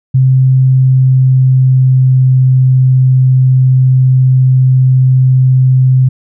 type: tone with pitch glide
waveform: sine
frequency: 130.81 to 129.61 Hz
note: C3 to C3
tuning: 0 to -16 cents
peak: -4 dBFS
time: 0.14-6.09 s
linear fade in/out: 10 ms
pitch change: -16 cents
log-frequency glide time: 0.57-2.35 s
effects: none